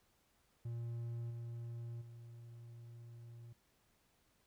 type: tone with level steps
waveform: triangle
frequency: 117.5 Hz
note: A#2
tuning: 14 cents sharp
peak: -38 / -41 / -49 dBFS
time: 0.65-3.53 s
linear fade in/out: 5 ms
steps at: 1.3 / 2.01 s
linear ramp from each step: 10 ms
effects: pink hiss -75 dBFS RMS until 4.46 s